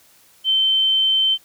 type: tone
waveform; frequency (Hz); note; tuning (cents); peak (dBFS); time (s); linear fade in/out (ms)
sine; 3095; G7; -23; -14; 0.44-1.38; 50
effects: white hiss -53 dBFS RMS until 1.44 s